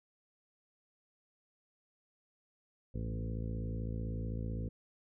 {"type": "harmonic tone with a mistuned harmonic", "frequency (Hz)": 55.8, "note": "A1", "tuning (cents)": 25, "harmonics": [1, 2, 3, 4, 5, 6, 7, 8, 9], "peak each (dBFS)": [-39, -39, -45, -45, -50, -55, -56, -53, -52], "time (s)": [2.94, 4.69], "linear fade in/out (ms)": 10, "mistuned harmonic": 2, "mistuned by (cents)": -32, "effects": []}